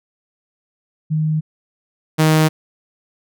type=tone pair in turn; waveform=sine / sawtooth; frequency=155.56 / 156.64 Hz; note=D#3 / D#3; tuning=0 / +12 cents; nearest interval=unison; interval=12 cents; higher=second; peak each=-15 / -7 dBFS; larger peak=second; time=1.1-1.41 / 2.18-2.49 s; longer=neither; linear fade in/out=20 ms; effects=none